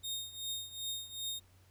sawtooth tone with tremolo, 3700 Hz, A#7, 14 cents flat, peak -32 dBFS, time 0.03-1.4 s, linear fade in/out 20 ms, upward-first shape triangle, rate 2.6 Hz, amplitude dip 85%, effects added 92 Hz sine -62 dBFS peak until 1.7 s + pink hiss -68 dBFS RMS until 1.7 s

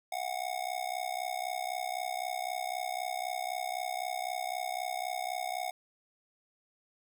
square tone with amplitude modulation, 731 Hz, F#5, 21 cents flat, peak -30 dBFS, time 0.12-5.71 s, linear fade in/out 5 ms, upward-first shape sine, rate 63.9 Hz, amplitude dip 95%, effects none

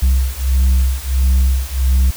sine beating tone pair, 64.4 / 65.9 Hz, C2 / C2, -27 / +13 cents, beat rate 1.5 Hz, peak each -12 dBFS, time 0.02-2.11 s, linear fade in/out 10 ms, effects tanh soft clip ceiling -8 dBFS + white hiss -32 dBFS RMS until 2.16 s

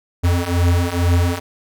square beating tone pair, 85.9 / 88.1 Hz, F2 / F2, -28 / +16 cents, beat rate 2.2 Hz, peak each -19 / -17 dBFS, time 0.23-1.4 s, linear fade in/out 20 ms, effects none

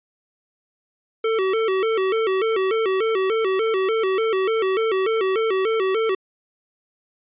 square tone with vibrato, 412 Hz, G#4, 14 cents flat, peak -19 dBFS, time 1.24-6.15 s, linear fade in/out 5 ms, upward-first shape square, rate 3.4 Hz, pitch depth 140 cents each way, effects resampled to 8000 Hz

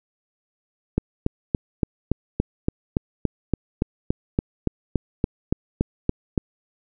click train, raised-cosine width 3 ms, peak -6 dBFS, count 20, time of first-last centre 0.98-6.378 s, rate 3.52 Hz, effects none

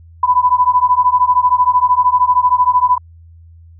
sine beating tone pair, 990 / 1003 Hz, B5 / B5, +4 / +26 cents, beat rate 13 Hz, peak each -12 dBFS, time 0.23-2.98 s, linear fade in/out 5 ms, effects added 83 Hz sine -38 dBFS peak until 3.79 s

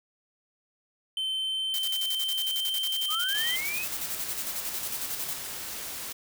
triangle tone with pitch glide, 3086 to 3127 Hz, G7 to G7, -28 to -5 cents, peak -26 dBFS, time 1.17-3.56 s, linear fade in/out 2 ms, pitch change +23 cents, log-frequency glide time 1.3-3.05 s
blue noise with tremolo, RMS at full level -33 dBFS, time 1.74-5.34 s, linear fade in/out 0 ms, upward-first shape square, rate 11 Hz, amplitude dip 75%
sine linear sweep, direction up, 1173 to 2637 Hz, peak -31 dBFS, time 3.08-3.87 s, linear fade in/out 50 ms
white noise, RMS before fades -37 dBFS, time 3.34-6.13 s, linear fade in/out 10 ms
effects none

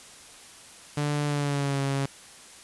sawtooth tone with pitch glide, 146.83 to 137.79 Hz, D3 to C#3, 0 to -10 cents, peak -21 dBFS, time 0.97-2.06 s, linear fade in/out 5 ms, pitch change -110 cents, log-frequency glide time 1.25-1.82 s, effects white hiss -48 dBFS RMS until 2.63 s + resampled to 24000 Hz

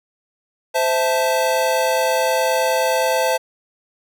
square chord, A minor, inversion first, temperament equal with one note detuned, 518.1 / 659.3 / 880 Hz, C5 / E5 / A5, -17 / 0 / 0 cents, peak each -20 / -22 / -22 dBFS, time 0.74-3.38 s, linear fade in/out 20 ms, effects none

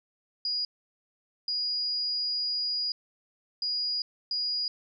sine tone bursts at uneven times, 4887 Hz, D#8, 32 cents flat, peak -27 dBFS, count 4, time 0.45-0.65 / 1.48-2.92 / 3.62-4.02 / 4.31-4.68 s, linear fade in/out 2 ms, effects none

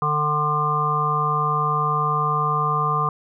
harmonic tone, 150 Hz, D3, 37 cents sharp, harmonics 1 / 3 / 5 / 7 / 8, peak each -25 / -30 / -30 / -23 / -22 dBFS, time 0.02-3.09 s, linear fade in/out 2 ms, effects none

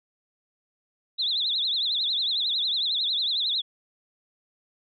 sine tone with vibrato, 3744 Hz, A#7, 7 cents sharp, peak -23 dBFS, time 1.18-3.62 s, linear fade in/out 20 ms, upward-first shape triangle, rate 11 Hz, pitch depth 210 cents each way, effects none

